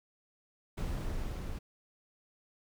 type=noise with level ramp; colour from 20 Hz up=brown; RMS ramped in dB=-34 to -39 dBFS; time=0.77-1.59 s; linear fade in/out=10 ms; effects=none